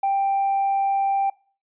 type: tone with hard clipping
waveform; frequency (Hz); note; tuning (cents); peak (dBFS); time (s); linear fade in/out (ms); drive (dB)
triangle; 787; G5; +7; -18; 0.03-1.3; 5; 2
effects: noise-tail reverb RT60 0.4 s tail -23 dB re dry + resampled to 8000 Hz